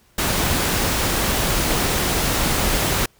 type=noise; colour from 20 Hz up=pink; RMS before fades=-20 dBFS; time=0.18-3.06 s; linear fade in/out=5 ms; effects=pink hiss -57 dBFS RMS until 3.19 s